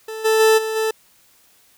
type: tone with level steps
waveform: 40% pulse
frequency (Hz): 440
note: A4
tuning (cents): 0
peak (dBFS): -27 / -13 / -10 / -21 / -17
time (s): 0.08-0.91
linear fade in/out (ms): 5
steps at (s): 0.24 / 0.39 / 0.57 / 0.75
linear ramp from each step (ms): 20
effects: white hiss -55 dBFS RMS until 1.77 s